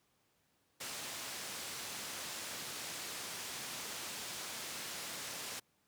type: low-pass noise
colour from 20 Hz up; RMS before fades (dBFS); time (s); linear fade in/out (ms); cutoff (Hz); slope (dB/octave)
white; -44; 0.8-5.6; 10; 8000; 12
effects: pink hiss -75 dBFS RMS until 5.87 s + high-pass 100 Hz 12 dB/octave